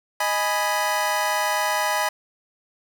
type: chord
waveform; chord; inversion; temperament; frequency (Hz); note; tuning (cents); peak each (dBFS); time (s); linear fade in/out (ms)
25% pulse; G# minor; second; equal; 622.3 / 830.6 / 987.8; D#5 / G#5 / B5; 0 / 0 / 0; -23 / -21 / -21; 0.2-2.09; 5
effects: none